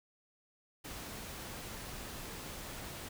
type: noise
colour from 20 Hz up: pink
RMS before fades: -45 dBFS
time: 0.84-3.09 s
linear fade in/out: 10 ms
effects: none